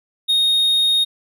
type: tone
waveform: triangle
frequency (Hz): 3717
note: A#7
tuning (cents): -6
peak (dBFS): -12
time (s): 0.28-1.05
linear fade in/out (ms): 20
effects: none